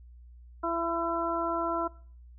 harmonic tone, 335.6 Hz, E4, 31 cents sharp, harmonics 1 / 2 / 3 / 4, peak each -33 / -33 / -33 / -33 dBFS, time 0.63-1.88 s, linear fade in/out 10 ms, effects noise-tail reverb RT60 0.5 s tail -23 dB re dry + added 60 Hz sine -48 dBFS peak until 2.38 s

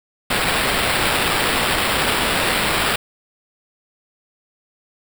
violet noise with sample-and-hold, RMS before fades -19 dBFS, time 0.3-2.96 s, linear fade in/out 5 ms, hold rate 6300 Hz, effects none

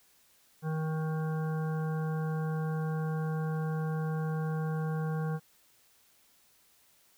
harmonic tone, 157.6 Hz, D#3, 23 cents sharp, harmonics 1 / 3 / 5 / 7 / 9 / 10, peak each -30 / -40 / -44 / -47 / -49 / -50 dBFS, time 0.62-5.4 s, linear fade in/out 50 ms, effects white hiss -65 dBFS RMS until 7.17 s

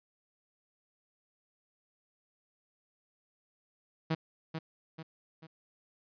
sawtooth tone with echo, 160.6 Hz, E3, 45 cents flat, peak -24 dBFS, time 4.1-4.15 s, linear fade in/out 10 ms, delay 440 ms, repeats 3, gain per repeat -7 dB, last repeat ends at 5.47 s, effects resampled to 11025 Hz

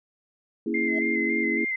sine chord, A# half-diminished seventh, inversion none, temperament equal, 233.1 / 277.2 / 329.6 / 415.3 Hz, A#3 / C#4 / E4 / G#4, 0 / 0 / 0 / 0 cents, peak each -29 / -32 / -28 / -32 dBFS, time 0.66-1.65 s, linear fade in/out 5 ms
sine tone with vibrato, 2080 Hz, C7, 11 cents flat, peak -25 dBFS, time 0.74-1.76 s, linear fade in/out 5 ms, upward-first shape square, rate 3.6 Hz, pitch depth 23 cents each way
triangle tone with exponential growth, 641 Hz, E5, 49 cents flat, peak -28 dBFS, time 0.82-0.99 s, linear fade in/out 5 ms, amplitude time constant 36 ms
effects none

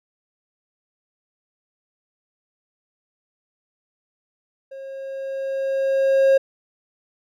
triangle tone with level ramp, 540 Hz, C#5, 45 cents flat, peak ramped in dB -32 to -9 dBFS, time 4.71-6.38 s, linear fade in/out 10 ms, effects none

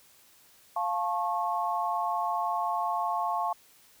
sine chord, F augmented, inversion none, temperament just, 698.5 / 873.1 / 1091.3 Hz, F5 / A5 / C#6, 0 / -14 / -27 cents, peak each -31 dBFS, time 0.76-3.53 s, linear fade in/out 5 ms, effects white hiss -59 dBFS RMS until 4 s

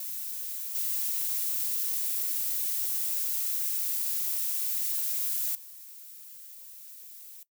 violet noise with level steps, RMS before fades -36 / -30 / -47 dBFS, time 0-7.43 s, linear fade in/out 2 ms, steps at 0.75 / 5.55 s, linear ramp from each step 2 ms, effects noise-tail reverb RT60 0.1 s tail -18 dB re dry

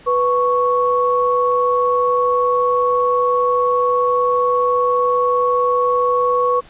sine tone pair together, 493.9 / 1108.8 Hz, B4 / C#6, 0 / 0 cents, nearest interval octave + major second, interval 1400 cents, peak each -16 dBFS, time 0.06-6.61 s, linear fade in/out 20 ms, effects pink hiss -45 dBFS RMS until 6.69 s + resampled to 8000 Hz

